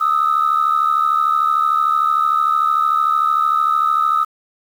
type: tone pair together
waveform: sine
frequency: 1233 / 1306.3 Hz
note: D#6 / E6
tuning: -16 / -16 cents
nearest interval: minor second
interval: 100 cents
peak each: -15 dBFS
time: 0-4.25 s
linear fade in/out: 20 ms
effects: tanh soft clip ceiling -7 dBFS + 7-bit